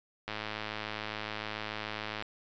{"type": "click train", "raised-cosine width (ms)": 0.3, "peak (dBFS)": -20, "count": 209, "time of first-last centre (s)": [0.28, 2.224], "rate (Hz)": 107, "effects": ["resampled to 16000 Hz"]}